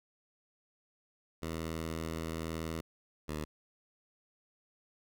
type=tone pair in turn; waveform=10% pulse; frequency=81.1 / 76.55 Hz; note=E2 / D#2; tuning=-28 / -28 cents; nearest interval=minor second; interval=100 cents; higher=first; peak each=-28 dBFS; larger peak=neither; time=1.42-2.81 / 3.28-3.45 s; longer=first; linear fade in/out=10 ms; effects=none